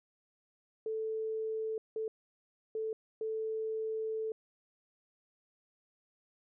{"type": "tone bursts at uneven times", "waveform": "sine", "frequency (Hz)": 440, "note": "A4", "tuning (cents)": 0, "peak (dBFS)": -33, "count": 4, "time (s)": [[0.86, 1.78], [1.96, 2.08], [2.75, 2.93], [3.21, 4.32]], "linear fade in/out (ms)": 2, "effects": []}